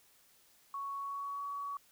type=tone with pitch glide; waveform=sine; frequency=1112 to 1129.5 Hz; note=C#6 to C#6; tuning=+5 to +32 cents; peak=-37 dBFS; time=0.74-1.77 s; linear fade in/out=2 ms; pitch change=+27 cents; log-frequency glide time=0.97-1.45 s; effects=white hiss -66 dBFS RMS until 1.91 s